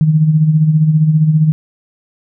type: tone with tremolo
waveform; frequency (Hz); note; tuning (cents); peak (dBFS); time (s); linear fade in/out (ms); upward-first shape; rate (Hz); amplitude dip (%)
sine; 155.56; D#3; 0; -5; 0.01-1.52; 0; sine; 15; 55
effects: none